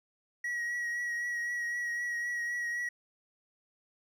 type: tone with vibrato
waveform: triangle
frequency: 1911 Hz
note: A#6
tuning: 43 cents sharp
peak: -30 dBFS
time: 0.44-2.89 s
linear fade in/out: 5 ms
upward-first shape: triangle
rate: 3.9 Hz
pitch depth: 26 cents each way
effects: none